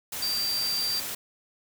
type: tone in noise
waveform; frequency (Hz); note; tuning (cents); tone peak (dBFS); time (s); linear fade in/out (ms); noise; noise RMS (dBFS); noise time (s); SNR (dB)
sine; 4699; D8; 0; -26; 0.22-1; 5; white; -34; 0.12-1.15; +5
effects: none